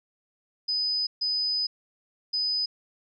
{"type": "tone bursts at uneven times", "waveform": "sine", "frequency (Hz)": 5000, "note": "D#8", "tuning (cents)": 8, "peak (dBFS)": -24, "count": 3, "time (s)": [[0.68, 1.07], [1.21, 1.67], [2.33, 2.66]], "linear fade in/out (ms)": 10, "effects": []}